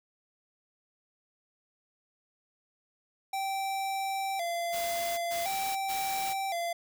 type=tone with vibrato; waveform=square; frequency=730 Hz; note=F#5; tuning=24 cents flat; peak=-31 dBFS; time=3.33-6.73 s; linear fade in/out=5 ms; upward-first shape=square; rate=0.47 Hz; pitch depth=110 cents each way
type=noise bursts; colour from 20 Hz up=white; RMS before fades=-39 dBFS; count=3; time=4.72-6.34 s; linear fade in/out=20 ms; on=460 ms; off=120 ms
effects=none